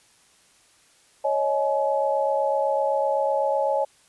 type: chord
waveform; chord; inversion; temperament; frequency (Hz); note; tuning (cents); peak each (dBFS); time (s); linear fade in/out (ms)
sine; C# suspended second; none; equal with one note detuned; 554.4 / 622.3 / 849; C#5 / D#5 / G#5; 0 / 0 / +38; -23 / -26 / -25; 1.24-3.85; 10
effects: white hiss -58 dBFS RMS until 4.08 s + resampled to 24000 Hz